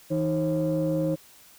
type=tone cluster; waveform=sine; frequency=161.2 / 312.5 / 538 Hz; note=E3 / D#4 / C5; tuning=-38 / +8 / +48 cents; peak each=-26 dBFS; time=0.1-1.16 s; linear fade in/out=20 ms; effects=tanh soft clip ceiling -17 dBFS + white hiss -53 dBFS RMS until 1.58 s